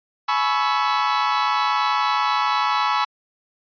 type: chord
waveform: 40% pulse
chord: C# minor seventh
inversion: second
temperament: equal with one note detuned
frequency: 848.6 / 987.8 / 1108.7 / 1318.5 Hz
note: G#5 / B5 / C#6 / E6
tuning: +37 / 0 / 0 / 0 cents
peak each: -23 dBFS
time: 0.28-3.05 s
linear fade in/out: 10 ms
effects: resampled to 11025 Hz